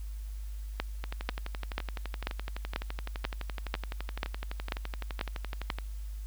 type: two click trains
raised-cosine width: 0.3 ms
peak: -14 / -21 dBFS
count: 11 / 57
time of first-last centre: 0.8-5.702 / 1.04-5.786 s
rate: 2.04 / 11.8 Hz
effects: added 51 Hz sine -36 dBFS peak until 6.26 s + white hiss -59 dBFS RMS until 6.26 s